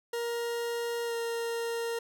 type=tone with pitch glide; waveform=40% pulse; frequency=470.1 to 464.4 Hz; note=A#4 to A#4; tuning=+15 to -7 cents; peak=-30 dBFS; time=0.13-1.99 s; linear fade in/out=5 ms; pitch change=-22 cents; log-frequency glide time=1.05-1.14 s; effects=none